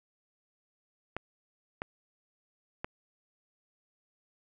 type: clicks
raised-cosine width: 0.5 ms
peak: -19 dBFS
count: 3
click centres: 1.166 / 1.819 / 2.845 s
effects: none